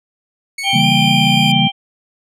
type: tone with pitch glide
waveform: sawtooth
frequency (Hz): 2217 to 2418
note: C#7 to D7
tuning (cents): 0 to +50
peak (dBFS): -18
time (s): 0.58-1.52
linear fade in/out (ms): 5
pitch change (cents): +150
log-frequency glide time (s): 0.73-0.86
type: harmonic tone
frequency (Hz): 787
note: G5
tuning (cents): +7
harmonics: 1 / 3 / 4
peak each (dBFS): -18 / -21 / -15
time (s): 0.63-1.72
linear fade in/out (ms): 50
type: chord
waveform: sine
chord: C# diminished seventh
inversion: none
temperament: equal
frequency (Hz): 138.59 / 164.81 / 196 / 233.1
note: C#3 / E3 / G3 / Bb3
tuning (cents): 0 / 0 / 0 / 0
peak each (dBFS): -18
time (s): 0.73-1.68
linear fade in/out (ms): 10
effects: low-pass 11000 Hz 12 dB/octave